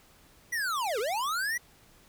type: linear two-way sweep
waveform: square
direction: down then up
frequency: 1985 to 392 to 1985 Hz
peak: -29 dBFS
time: 0.52-1.58 s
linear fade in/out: 10 ms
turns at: 0.99 s
effects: pink hiss -59 dBFS RMS until 2.08 s